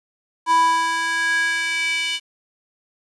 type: tone with high-pass filter sweep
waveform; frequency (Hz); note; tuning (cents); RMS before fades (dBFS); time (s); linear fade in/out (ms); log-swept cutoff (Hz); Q
square; 329.6; E4; 0; -20; 0.46-2.2; 50; 910 to 2800; 4.8
effects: resampled to 22050 Hz + 8-bit